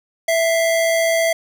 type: tone pair together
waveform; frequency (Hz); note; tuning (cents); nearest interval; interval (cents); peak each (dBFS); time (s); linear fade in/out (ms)
square; 659.3 / 2093; E5 / C7; 0 / 0; octave + minor sixth; 2000; -16 / -24; 0.28-1.33; 5
effects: none